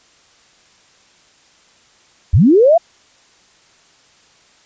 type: linear sweep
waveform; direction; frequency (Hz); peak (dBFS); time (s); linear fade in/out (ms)
sine; up; 59 to 703; -6; 2.33-2.78; 10
effects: white hiss -51 dBFS RMS until 4.65 s + resampled to 16000 Hz